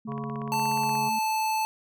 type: tone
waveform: sine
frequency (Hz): 220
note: A3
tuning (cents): 0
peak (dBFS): -34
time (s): 0.05-1.19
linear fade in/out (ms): 5
type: harmonic tone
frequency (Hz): 140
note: C#3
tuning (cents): +18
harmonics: 1 / 3 / 5 / 7 / 8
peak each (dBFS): -35 / -39 / -43 / -42 / -40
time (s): 0.07-1.1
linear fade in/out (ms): 20
type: click train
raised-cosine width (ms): 0.5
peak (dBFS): -28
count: 15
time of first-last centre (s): 0.12-0.953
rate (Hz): 16.8
type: tone with pitch glide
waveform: square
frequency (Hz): 886 to 874.3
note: A5 to A5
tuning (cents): +12 to -11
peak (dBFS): -25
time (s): 0.52-1.65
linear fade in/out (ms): 0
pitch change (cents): -23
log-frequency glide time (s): 0.71-0.96
effects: none